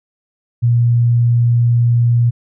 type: tone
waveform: sine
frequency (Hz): 119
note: A#2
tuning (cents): +36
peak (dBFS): -9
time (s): 0.62-2.31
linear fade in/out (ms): 20
effects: none

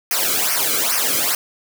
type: noise with flanger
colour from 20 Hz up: white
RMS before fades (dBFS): -19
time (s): 0.11-1.35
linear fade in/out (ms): 2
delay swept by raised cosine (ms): 0.26 to 1.13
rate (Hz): 2.4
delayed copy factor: -0.95
effects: none

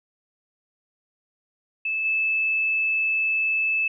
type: tone with level steps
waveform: sine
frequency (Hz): 2619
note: E7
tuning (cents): -12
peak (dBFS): -23 / -20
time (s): 1.85-3.88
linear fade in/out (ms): 5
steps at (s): 2.04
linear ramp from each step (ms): 20
effects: none

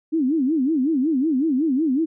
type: tone with vibrato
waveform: sine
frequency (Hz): 287.8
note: D4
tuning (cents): -35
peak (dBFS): -17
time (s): 0.12-2.06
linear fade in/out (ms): 20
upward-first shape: sine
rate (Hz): 5.4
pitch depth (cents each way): 240
effects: none

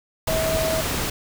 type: tone in noise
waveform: sine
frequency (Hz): 643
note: E5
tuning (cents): -43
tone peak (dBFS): -22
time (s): 0.28-0.81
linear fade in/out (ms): 5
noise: pink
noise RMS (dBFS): -25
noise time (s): 0.27-1.1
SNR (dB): 0
effects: none

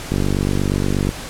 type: click train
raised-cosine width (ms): 3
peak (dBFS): -6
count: 48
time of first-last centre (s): 0.12-1.091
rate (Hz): 48.4
effects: pink hiss -31 dBFS RMS until 1.29 s + low-pass 11000 Hz 12 dB/octave

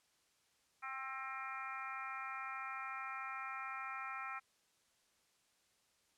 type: harmonic tone with a mistuned harmonic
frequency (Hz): 266.4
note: C4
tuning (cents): +31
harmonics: 3 / 4 / 5 / 6 / 7 / 8 / 9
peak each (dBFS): -51 / -50 / -45 / -57 / -51 / -55 / -50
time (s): 0.82-4.4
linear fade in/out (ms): 20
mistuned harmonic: 3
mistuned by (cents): -20
effects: white hiss -75 dBFS RMS until 6.17 s + low-pass 9000 Hz 12 dB/octave

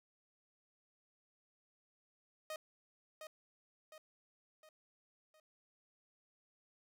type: tone with echo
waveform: sawtooth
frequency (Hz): 622.3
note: D#5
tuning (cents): 0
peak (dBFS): -38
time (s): 2.5-2.56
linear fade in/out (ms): 2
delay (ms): 710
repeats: 4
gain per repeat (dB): -6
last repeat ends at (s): 5.4
effects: none

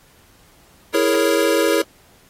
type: chord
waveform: square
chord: A# half-diminished seventh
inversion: second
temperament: equal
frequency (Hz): 329.6 / 415.3 / 466.2 / 554.4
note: E4 / G#4 / A#4 / C#5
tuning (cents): 0 / 0 / 0 / 0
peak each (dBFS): -21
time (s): 0.94-1.82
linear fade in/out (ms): 5
effects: pink hiss -53 dBFS RMS until 2.29 s + AAC 48 kbps

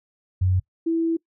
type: tone pair in turn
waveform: sine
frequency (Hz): 92.5 / 329.6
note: F#2 / E4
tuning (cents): 0 / 0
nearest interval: octave + minor seventh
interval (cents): 2200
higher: second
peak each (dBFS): -17 / -19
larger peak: first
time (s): 0.41-0.6 / 0.86-1.17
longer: second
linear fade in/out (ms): 10
effects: noise-tail reverb RT60 0.1 s tail -23 dB re dry

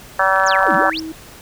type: harmonic tone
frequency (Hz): 191.3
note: G3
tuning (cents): -42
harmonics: 3 / 4 / 5 / 6 / 7 / 8 / 9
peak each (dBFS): -20 / -20 / -20 / -20 / -20 / -20 / -20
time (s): 0.19-0.9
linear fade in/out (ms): 5
type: click train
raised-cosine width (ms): 0.3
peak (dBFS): -18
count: 11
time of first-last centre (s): 0.36-0.745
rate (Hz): 26
type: exponential two-way sweep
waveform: sine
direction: down then up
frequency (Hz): 7459 to 158.6 to 5870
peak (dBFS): -22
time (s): 0.46-1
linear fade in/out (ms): 5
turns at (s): 0.75
type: tone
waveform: sine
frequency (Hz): 319.5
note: D#4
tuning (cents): +46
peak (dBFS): -25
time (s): 0.68-1.12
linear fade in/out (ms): 2
effects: pink hiss -40 dBFS RMS until 1.41 s

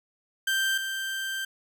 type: tone pair in turn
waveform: 30% pulse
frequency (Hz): 1568 / 1568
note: G6 / G6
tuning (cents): 0 / 0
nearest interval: unison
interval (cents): 0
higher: neither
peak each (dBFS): -21 / -27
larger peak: first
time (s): 0.47-0.78 / 0.78-1.45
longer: second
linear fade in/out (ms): 5
effects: none

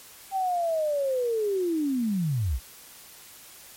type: linear sweep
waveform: sine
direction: down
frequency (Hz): 784 to 49.54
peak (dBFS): -23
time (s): 0.31-2.6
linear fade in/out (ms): 50
effects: white hiss -48 dBFS RMS until 3.76 s + MP3 64 kbps

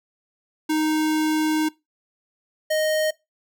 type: tone pair in turn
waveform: square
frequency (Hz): 310.6 / 621.2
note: D#4 / D#5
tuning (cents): -3 / -3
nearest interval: octave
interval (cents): 1200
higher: second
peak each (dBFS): -20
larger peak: neither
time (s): 0.69-1.69 / 2.7-3.11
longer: first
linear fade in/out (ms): 10
effects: noise-tail reverb RT60 0.2 s tail -21 dB re dry

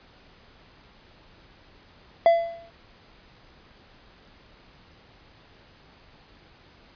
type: tone with exponential decay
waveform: triangle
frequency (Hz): 674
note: E5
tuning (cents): +38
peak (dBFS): -9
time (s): 2.26-2.7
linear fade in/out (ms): 1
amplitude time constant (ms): 94
effects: pink hiss -54 dBFS RMS until 6.95 s + resampled to 11025 Hz

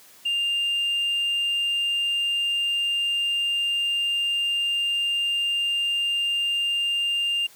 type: tone with tanh clipping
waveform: sine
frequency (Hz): 2800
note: F7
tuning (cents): +4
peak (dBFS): -22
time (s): 0.25-7.47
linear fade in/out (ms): 10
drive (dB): 1
effects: white hiss -51 dBFS RMS until 7.55 s + high-pass 100 Hz 12 dB/octave

